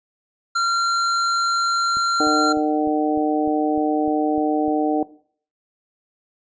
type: tone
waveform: square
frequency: 1375 Hz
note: F6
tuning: 27 cents flat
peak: -18 dBFS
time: 0.55-2.53 s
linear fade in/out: 10 ms
type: click train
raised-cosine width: 3 ms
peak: -26 dBFS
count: 10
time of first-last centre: 1.97-4.681 s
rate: 3.32 Hz
type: harmonic tone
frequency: 151.9 Hz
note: D#3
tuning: 41 cents flat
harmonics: 2 / 3 / 4 / 5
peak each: -20 / -24 / -27 / -24 dBFS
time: 2.2-5.03 s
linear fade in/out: 2 ms
effects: noise-tail reverb RT60 0.5 s tail -18 dB re dry + resampled to 16000 Hz